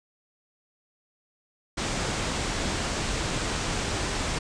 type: low-pass noise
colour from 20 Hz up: pink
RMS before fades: -29 dBFS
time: 1.77-4.39 s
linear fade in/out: 10 ms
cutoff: 8800 Hz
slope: 48 dB/octave
effects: resampled to 22050 Hz